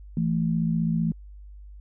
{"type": "tone pair together", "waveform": "sine", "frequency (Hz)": [165.79, 221.3], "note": ["E3", "A3"], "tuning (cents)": [10, 10], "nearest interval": "perfect fourth", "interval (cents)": 500, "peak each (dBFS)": [-23, -26], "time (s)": [0.17, 1.12], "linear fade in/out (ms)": 2, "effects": ["added 50 Hz sine -41 dBFS peak until 1.8 s"]}